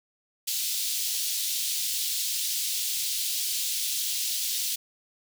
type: high-pass noise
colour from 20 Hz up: pink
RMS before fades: -29 dBFS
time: 0.47-4.76 s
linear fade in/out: 10 ms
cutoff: 3400 Hz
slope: 24 dB/octave
effects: none